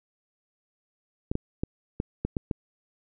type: clicks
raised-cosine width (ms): 3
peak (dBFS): -14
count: 7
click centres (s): 1.315 / 1.354 / 1.635 / 2.001 / 2.25 / 2.368 / 2.512
effects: none